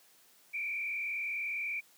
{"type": "tone with frequency modulation", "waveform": "sine", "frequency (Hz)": 2345, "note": "D7", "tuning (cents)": -3, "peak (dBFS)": -33, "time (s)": [0.53, 1.81], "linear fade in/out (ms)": 20, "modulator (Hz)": 40, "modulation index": 2.1, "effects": ["white hiss -63 dBFS RMS until 1.97 s", "high-pass 150 Hz 12 dB/octave"]}